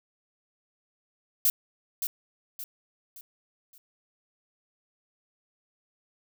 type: noise with echo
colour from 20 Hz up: violet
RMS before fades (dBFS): -22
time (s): 1.45-1.5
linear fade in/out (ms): 2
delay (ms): 570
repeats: 4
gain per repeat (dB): -8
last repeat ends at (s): 3.78
effects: none